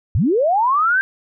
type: linear sweep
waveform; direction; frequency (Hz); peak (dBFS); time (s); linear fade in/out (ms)
sine; up; 69.3 to 1600; -13; 0.15-1.01; 0
effects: none